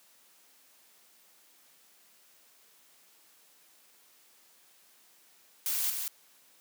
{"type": "noise with echo", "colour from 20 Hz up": "blue", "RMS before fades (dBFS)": -31, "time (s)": [5.66, 5.9], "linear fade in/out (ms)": 0, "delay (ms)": 180, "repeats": 1, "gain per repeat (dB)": -4, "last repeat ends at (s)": 6.08, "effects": ["white hiss -62 dBFS RMS until 6.6 s", "high-pass 200 Hz 12 dB/octave"]}